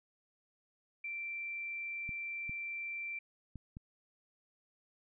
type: tone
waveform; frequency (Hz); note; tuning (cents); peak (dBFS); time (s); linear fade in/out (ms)
sine; 2349; D7; 0; -38; 1.04-3.19; 5
type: clicks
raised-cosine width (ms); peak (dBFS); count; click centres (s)
5; -33; 4; 2.092 / 2.495 / 3.557 / 3.769
effects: none